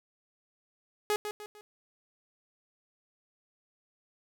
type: tone with echo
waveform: sawtooth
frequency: 419.1 Hz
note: G#4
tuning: 16 cents sharp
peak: -22 dBFS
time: 1.1-1.16 s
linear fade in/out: 0 ms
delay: 150 ms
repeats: 3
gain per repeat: -8 dB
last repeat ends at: 1.61 s
effects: none